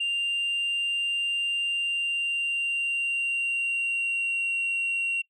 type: tone with pitch glide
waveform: sine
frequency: 2790 to 2748 Hz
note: F7 to F7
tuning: -2 to -29 cents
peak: -22 dBFS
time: 0-5.22 s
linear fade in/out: 10 ms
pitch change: -27 cents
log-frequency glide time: 1.55-4.58 s
effects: noise-tail reverb RT60 0.1 s tail -23 dB re dry + tanh soft clip ceiling -23 dBFS